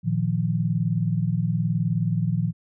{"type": "chord", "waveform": "sine", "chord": "Bb suspended fourth", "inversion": "none", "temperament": "equal with one note detuned", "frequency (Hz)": [115.54, 155.56, 174.61], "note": ["Bb2", "Eb3", "F3"], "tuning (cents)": [-15, 0, 0], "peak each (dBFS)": -25, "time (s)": [0.03, 2.53], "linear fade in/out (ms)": 50, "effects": []}